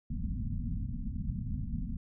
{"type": "low-pass noise", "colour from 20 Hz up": "pink", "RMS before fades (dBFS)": -35, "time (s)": [0.1, 1.97], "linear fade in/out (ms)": 5, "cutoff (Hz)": 250, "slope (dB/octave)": 96, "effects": []}